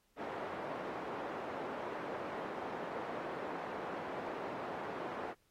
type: band-pass noise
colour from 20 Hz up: pink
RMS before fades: -42 dBFS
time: 0.16-5.35 s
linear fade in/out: 50 ms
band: 380 to 1100 Hz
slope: 12 dB/octave
effects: pink hiss -75 dBFS RMS until 5.5 s + AAC 48 kbps